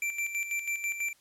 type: tone with tremolo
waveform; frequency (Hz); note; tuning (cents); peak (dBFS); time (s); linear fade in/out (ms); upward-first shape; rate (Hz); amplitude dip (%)
square; 2349; D7; 0; -29; 0.02-1.13; 2; square; 6.1; 60
effects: white hiss -64 dBFS RMS until 1.2 s + low-pass 12000 Hz 12 dB/octave